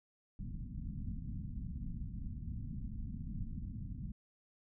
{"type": "low-pass noise", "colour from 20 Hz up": "pink", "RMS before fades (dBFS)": -42, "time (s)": [0.39, 4.12], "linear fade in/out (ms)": 2, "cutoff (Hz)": 240, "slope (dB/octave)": 48, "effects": []}